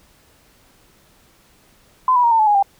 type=tone with pitch steps; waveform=sine; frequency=1022 / 979.8 / 939.3 / 900.6 / 863.4 / 827.7 / 793.6 Hz; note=C6 / B5 / A#5 / A5 / A5 / G#5 / G5; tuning=-41 / -14 / +13 / +40 / -33 / -6 / +21 cents; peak=-11 dBFS; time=2.08-2.626 s; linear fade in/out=2 ms; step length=78 ms; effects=pink hiss -54 dBFS RMS until 2.79 s